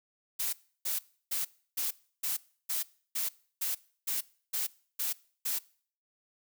blue noise bursts, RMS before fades -32 dBFS, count 12, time 0.39-5.59 s, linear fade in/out 10 ms, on 140 ms, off 320 ms, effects noise-tail reverb RT60 0.5 s tail -22 dB re dry

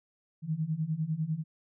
sine beating tone pair, 152.4 / 162.4 Hz, D#3 / E3, -36 / -26 cents, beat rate 10 Hz, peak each -33 / -31 dBFS, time 0.42-1.44 s, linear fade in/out 50 ms, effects none

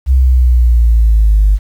sine linear sweep, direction down, 66.3 to 49.12 Hz, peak -4 dBFS, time 0.06-1.59 s, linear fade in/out 50 ms, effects tanh soft clip ceiling -1 dBFS + 7-bit

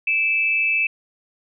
sine tone pair together, 2338 / 2624 Hz, D7 / E7, -8 / -9 cents, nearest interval major second, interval 199 cents, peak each -23 / -18 dBFS, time 0.07-0.87 s, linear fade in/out 5 ms, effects none

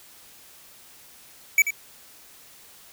square tone with echo, 2292 Hz, D7, 43 cents flat, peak -14 dBFS, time 1.58-1.62 s, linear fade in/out 2 ms, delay 86 ms, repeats 1, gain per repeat -10 dB, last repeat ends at 1.706 s, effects white hiss -50 dBFS RMS until 2.92 s

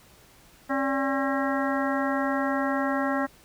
harmonic tone with a mistuned harmonic, 270 Hz, C#4, 45 cents flat, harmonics 1 / 2 / 3 / 4 / 5 / 6 / 7, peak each -27 / -30 / -32 / -33 / -34 / -35 / -35 dBFS, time 0.69-3.27 s, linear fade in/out 20 ms, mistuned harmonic 2, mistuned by +110 cents, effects pink hiss -55 dBFS RMS until 3.44 s

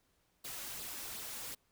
white noise with flanger, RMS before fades -44 dBFS, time 0.44-1.55 s, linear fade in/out 10 ms, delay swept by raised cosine 0.22 to 3.62 ms, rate 2.7 Hz, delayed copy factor +0.5, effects pink hiss -75 dBFS RMS until 1.71 s

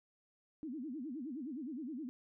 sine tone with vibrato, 277.2 Hz, C#4, in tune, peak -40 dBFS, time 0.63-2.09 s, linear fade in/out 0 ms, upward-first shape sine, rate 9.6 Hz, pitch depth 280 cents each way, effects none

